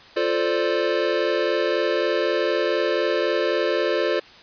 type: chord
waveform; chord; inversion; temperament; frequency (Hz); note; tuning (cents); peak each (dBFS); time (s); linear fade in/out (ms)
square; D minor seventh; first; equal; 349.2 / 440 / 523.3 / 587.3; F4 / A4 / C5 / D5; 0 / 0 / 0 / 0; -26; 0.16-4.2; 10
effects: white hiss -46 dBFS RMS until 4.42 s + resampled to 11025 Hz